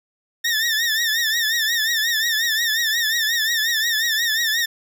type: tone with vibrato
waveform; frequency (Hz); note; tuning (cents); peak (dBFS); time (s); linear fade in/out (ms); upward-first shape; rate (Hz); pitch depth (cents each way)
20% pulse; 1808; A6; +47; -13; 0.44-4.66; 10; triangle; 5.6; 110
effects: none